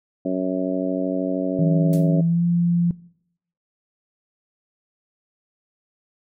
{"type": "harmonic tone", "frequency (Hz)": 93, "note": "F#2", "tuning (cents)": 9, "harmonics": [2, 3, 4, 5, 6, 7], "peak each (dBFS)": [-27, -23, -30, -33, -28, -30], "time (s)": [0.25, 2.21], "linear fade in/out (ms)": 5}
{"type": "tone with pitch glide", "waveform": "sine", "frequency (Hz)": [164.81, 172.41], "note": ["E3", "F3"], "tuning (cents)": [0, -22], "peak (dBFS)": -16, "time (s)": [1.59, 2.91], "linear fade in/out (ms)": 2, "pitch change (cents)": 78, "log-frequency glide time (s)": [2.14, 2.45]}
{"type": "noise with exponential decay", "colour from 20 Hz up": "blue", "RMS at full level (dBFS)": -34, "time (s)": [1.93, 2.11], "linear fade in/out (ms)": 1, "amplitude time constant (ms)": 39}
{"effects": ["noise-tail reverb RT60 0.7 s tail -21 dB re dry", "MP3 64 kbps"]}